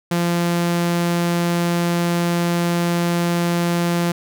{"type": "tone", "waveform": "sawtooth", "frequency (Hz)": 172.3, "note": "F3", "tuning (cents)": -23, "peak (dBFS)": -13, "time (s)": [0.11, 4.12], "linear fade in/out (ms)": 5, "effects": []}